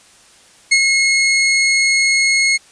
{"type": "tone with ADSR envelope", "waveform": "sawtooth", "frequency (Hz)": 2167, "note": "C#7", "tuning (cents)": -40, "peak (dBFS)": -4, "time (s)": [0.71, 2.58], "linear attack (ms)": 13, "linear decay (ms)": 65, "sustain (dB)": -4, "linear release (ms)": 25, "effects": ["white hiss -47 dBFS RMS until 2.71 s", "resampled to 22050 Hz"]}